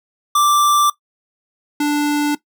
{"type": "tone pair in turn", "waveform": "square", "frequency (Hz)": [1174.7, 293.7], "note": ["D6", "D4"], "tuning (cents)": [0, 0], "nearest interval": "2 octaves", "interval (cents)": 2400, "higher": "first", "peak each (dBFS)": [-12, -15], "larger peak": "first", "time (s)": [[0.35, 0.9], [1.8, 2.35]], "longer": "neither", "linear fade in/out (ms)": 5, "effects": ["noise-tail reverb RT60 0.1 s tail -17 dB re dry"]}